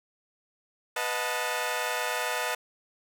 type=chord; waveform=15% pulse; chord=B dominant seventh; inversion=none; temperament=equal with one note detuned; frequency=493.9 / 622.3 / 725.6 / 880 Hz; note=B4 / D#5 / F#5 / A5; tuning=0 / 0 / -34 / 0 cents; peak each=-27 / -27 / -29 / -27 dBFS; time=0.96-2.55 s; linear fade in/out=5 ms; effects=none